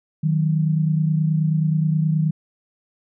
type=tone pair together; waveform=sine; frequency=155.56 / 184.99 Hz; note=D#3 / F#3; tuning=0 / 0 cents; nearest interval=minor third; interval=300 cents; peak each=-17 / -24 dBFS; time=0.23-2.31 s; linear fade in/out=10 ms; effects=none